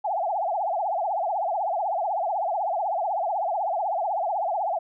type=tone with vibrato; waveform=sine; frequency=749 Hz; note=F#5; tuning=21 cents sharp; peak=-23 dBFS; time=0.04-4.79 s; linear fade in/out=10 ms; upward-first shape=triangle; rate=16 Hz; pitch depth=280 cents each way; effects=none